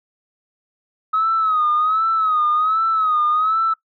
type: tone with vibrato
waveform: sine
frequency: 1270 Hz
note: D#6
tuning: 35 cents sharp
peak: -14 dBFS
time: 1.13-3.74 s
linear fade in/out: 10 ms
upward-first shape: sine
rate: 1.3 Hz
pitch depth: 81 cents each way
effects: noise-tail reverb RT60 0.1 s tail -19 dB re dry + tanh soft clip ceiling -10 dBFS